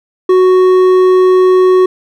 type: tone with hard clipping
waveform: triangle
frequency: 370 Hz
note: F#4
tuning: in tune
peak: -6 dBFS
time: 0.29-1.86 s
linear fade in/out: 5 ms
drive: 10 dB
effects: none